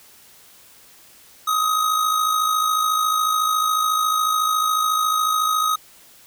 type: tone with amplitude modulation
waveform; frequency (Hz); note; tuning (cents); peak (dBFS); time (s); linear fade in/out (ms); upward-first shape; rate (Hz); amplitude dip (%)
square; 1259; D#6; +20; -16; 1.47-5.76; 10; sine; 54; 50
effects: white hiss -49 dBFS RMS until 6.26 s